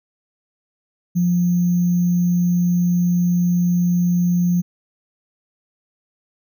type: tone with sample-and-hold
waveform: sine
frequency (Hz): 176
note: F3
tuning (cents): +14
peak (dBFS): -14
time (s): 1.15-4.62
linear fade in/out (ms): 20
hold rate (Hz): 6300
effects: none